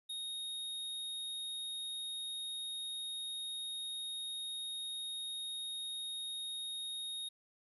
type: tone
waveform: square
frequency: 3729 Hz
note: A#7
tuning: in tune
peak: -40 dBFS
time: 0.09-7.29 s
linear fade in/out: 10 ms
effects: resampled to 32000 Hz + 12-bit